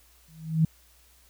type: tone with exponential growth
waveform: sine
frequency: 159.9 Hz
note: D#3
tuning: 48 cents sharp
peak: -15 dBFS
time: 0.28-0.65 s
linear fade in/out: 5 ms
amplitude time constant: 79 ms
effects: added 60 Hz sine -60 dBFS peak until 1.29 s + white hiss -60 dBFS RMS until 1.29 s